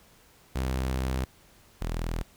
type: tone pair in turn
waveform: sawtooth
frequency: 64.8 / 41 Hz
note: C2 / E1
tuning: -16 / -9 cents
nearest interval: minor sixth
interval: 793 cents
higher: first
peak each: -23 / -25 dBFS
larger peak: first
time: 0.55-1.25 / 1.81-2.23 s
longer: first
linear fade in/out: 10 ms
effects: pink hiss -58 dBFS RMS until 2.36 s